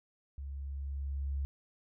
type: tone with level ramp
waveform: sine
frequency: 69.3 Hz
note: C#2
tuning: in tune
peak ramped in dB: -39 to -31 dBFS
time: 0.38-1.45 s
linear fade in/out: 0 ms
effects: none